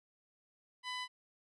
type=tone with low-pass filter; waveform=15% pulse; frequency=1000 Hz; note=B5; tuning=21 cents sharp; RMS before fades=-41 dBFS; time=0.83-1.08 s; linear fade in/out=50 ms; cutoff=6400 Hz; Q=0.95; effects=none